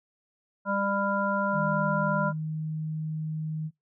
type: harmonic tone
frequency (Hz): 199.2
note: G3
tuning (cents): +28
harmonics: 1 / 3 / 5 / 7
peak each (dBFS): -30 / -30 / -30 / -30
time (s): 0.65-2.33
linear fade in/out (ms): 50
type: tone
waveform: sine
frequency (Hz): 156.3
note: D#3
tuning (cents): +8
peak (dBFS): -29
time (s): 1.52-3.71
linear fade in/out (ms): 50
effects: noise-tail reverb RT60 0.2 s tail -25 dB re dry